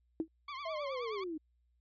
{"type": "tone with exponential decay", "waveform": "sine", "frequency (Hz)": 322.2, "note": "E4", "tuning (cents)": -39, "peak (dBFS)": -27, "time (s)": [0.2, 0.28], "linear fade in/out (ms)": 1, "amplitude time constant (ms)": 17}
{"type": "tone with vibrato", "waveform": "sawtooth", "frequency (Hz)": 1106, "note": "C#6", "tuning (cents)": -4, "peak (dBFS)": -37, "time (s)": [0.48, 1.24], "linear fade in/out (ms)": 5, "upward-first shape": "triangle", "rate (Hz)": 9.5, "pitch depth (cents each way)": 130}
{"type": "linear sweep", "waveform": "sine", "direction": "down", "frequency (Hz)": [668, 300], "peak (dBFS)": -37, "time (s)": [0.65, 1.38], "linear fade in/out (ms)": 10}
{"effects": ["added 60 Hz sine -70 dBFS peak until 1.8 s", "resampled to 11025 Hz"]}